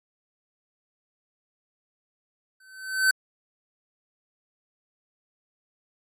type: tone with exponential growth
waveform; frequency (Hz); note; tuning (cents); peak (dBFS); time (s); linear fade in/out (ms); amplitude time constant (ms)
square; 1530; G6; -42; -16; 2.6-3.11; 5; 110
effects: AAC 48 kbps